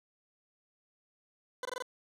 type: tone bursts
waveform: 20% pulse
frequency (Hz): 504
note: B4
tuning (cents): +35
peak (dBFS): -30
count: 5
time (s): 1.63-1.824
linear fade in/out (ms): 2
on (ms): 22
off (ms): 21
effects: low-pass 10000 Hz 12 dB/octave + 12-bit